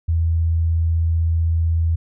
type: tone with vibrato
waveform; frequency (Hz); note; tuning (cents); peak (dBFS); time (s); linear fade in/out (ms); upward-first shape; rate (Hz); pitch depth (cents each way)
sine; 82.41; E2; 0; -15; 0.08-1.96; 10; triangle; 16; 8
effects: none